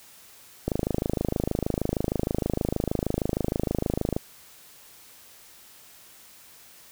click train, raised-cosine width 2 ms, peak -11 dBFS, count 93, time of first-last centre 0.68-4.165 s, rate 26.4 Hz, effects white hiss -51 dBFS RMS until 6.91 s

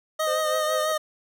25% pulse tone with vibrato, 620 Hz, D#5, 6 cents flat, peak -19 dBFS, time 0.19-0.98 s, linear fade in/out 10 ms, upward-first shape triangle, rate 6 Hz, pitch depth 33 cents each way
triangle tone with tremolo, 518 Hz, C5, 17 cents flat, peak -24 dBFS, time 0.27-0.92 s, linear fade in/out 2 ms, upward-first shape triangle, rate 4.6 Hz, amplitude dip 90%
effects none

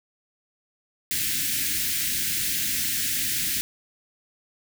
white band-stop noise, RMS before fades -26 dBFS, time 1.11-3.61 s, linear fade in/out 0 ms, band 330 to 1600 Hz, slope 48 dB/octave, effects none

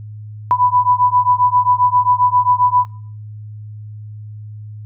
sine beating tone pair, 987.8 / 995.3 Hz, B5 / B5, 0 / +13 cents, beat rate 7.5 Hz, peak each -14 / -14 dBFS, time 0.51-2.85 s, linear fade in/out 0 ms, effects noise-tail reverb RT60 0.5 s tail -21 dB re dry + added 106 Hz sine -29 dBFS peak until 4.85 s

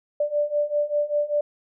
sine beating tone pair, 586 / 591.1 Hz, D5 / D5, -4 / +11 cents, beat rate 5.1 Hz, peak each -25 / -23 dBFS, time 0.2-1.41 s, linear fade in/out 5 ms, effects none

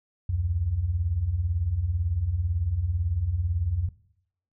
sine beating tone pair, 70.9 / 88.9 Hz, C#2 / F2, +40 / +31 cents, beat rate 18 Hz, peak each -31 / -24 dBFS, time 0.29-3.89 s, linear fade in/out 5 ms, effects noise-tail reverb RT60 0.7 s tail -17 dB re dry

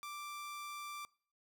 sawtooth tone, 1176 Hz, D6, 2 cents sharp, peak -40 dBFS, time 0.03-1.05 s, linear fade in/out 0 ms, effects noise-tail reverb RT60 0.5 s tail -24 dB re dry

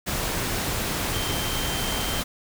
sine tone in noise, 3136 Hz, G7, in tune, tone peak -33 dBFS, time 1.13-2.22 s, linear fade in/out 20 ms, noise pink, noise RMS -27 dBFS, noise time 0.06-2.24 s, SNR -9 dB, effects none

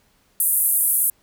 pink band-pass noise, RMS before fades -19 dBFS, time 0.4-1.1 s, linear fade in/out 2 ms, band 9700 to 14000 Hz, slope 48 dB/octave, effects pink hiss -61 dBFS RMS until 1.22 s

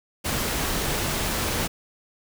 pink noise, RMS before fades -26 dBFS, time 0.24-1.68 s, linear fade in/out 20 ms, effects none

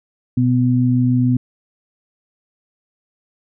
sine tone pair together, 123.47 / 250.2 Hz, B2 / B3, 0 / +23 cents, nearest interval octave, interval 1223 cents, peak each -15 dBFS, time 0.37-1.37 s, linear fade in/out 5 ms, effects none

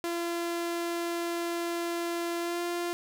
sawtooth tone with pitch glide, 341.6 to 347 Hz, F4 to F4, -38 to -11 cents, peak -26 dBFS, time 0.04-2.93 s, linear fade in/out 0 ms, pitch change +27 cents, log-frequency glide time 2.4-2.61 s, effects none

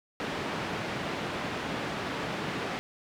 pink band-pass noise, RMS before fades -34 dBFS, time 0.2-2.79 s, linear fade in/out 0 ms, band 150 to 3000 Hz, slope 12 dB/octave, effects none

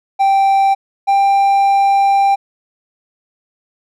triangle tone pair in turn, 783 / 791.2 Hz, G5 / G5, -2 / +16 cents, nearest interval unison, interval 18 cents, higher second, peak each -7 dBFS, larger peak neither, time 0.19-0.75 / 1.07-2.36 s, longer second, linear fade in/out 20 ms, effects none

